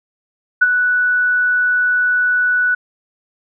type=tone with ADSR envelope; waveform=sine; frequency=1480 Hz; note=F#6; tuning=in tune; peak=-5 dBFS; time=0.61-2.75 s; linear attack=13 ms; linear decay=31 ms; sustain=-7 dB; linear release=8 ms; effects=none